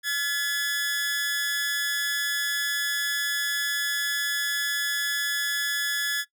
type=tone with amplitude modulation; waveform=sawtooth; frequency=1702 Hz; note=G#6; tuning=42 cents sharp; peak=-18 dBFS; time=0.03-6.25 s; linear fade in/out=50 ms; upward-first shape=sine; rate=296 Hz; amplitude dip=55%; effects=noise-tail reverb RT60 0.1 s tail -19 dB re dry